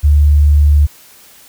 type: tone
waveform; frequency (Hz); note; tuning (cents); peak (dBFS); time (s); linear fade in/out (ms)
sine; 73.42; D2; 0; -5; 0.03-0.87; 20
effects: white hiss -42 dBFS RMS until 1.48 s